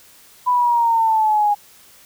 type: exponential sweep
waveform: sine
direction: down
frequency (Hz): 998 to 820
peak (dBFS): -13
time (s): 0.46-1.55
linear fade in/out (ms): 20
effects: white hiss -48 dBFS RMS until 2.05 s